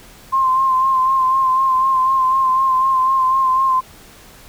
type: tone with vibrato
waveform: sine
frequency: 1051 Hz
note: C6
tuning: 7 cents sharp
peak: -12 dBFS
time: 0.32-3.81 s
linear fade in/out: 20 ms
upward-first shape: sine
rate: 4 Hz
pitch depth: 32 cents each way
effects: pink hiss -43 dBFS RMS until 4.48 s